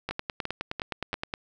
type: two click trains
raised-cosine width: 0.3 ms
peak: -14 / -15 dBFS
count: 13 / 4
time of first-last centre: 0.09-1.339 / 0.11-1.141 s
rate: 9.61 / 2.91 Hz
effects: none